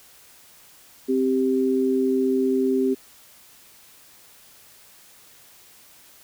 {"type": "tone pair together", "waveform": "sine", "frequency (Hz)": [261.6, 392], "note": ["C4", "G4"], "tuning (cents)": [0, 0], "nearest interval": "perfect fifth", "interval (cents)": 700, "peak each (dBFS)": -21, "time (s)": [1.08, 2.95], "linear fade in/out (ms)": 20, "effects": ["white hiss -51 dBFS RMS until 6.23 s"]}